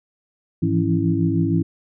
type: tone cluster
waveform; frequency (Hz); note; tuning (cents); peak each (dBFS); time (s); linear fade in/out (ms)
sine; 104.5 / 163.8 / 170.2 / 274.9 / 329.1; G#2 / E3 / F3 / C#4 / E4; +11 / -11 / -44 / -14 / -3; -23; 0.62-1.63; 10
effects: none